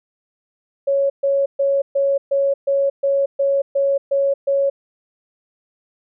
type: tone bursts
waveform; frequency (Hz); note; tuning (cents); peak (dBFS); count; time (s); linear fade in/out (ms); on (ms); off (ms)
sine; 554.4; C#5; 0; -14; 11; 0.87-4.7; 10; 230; 130
effects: none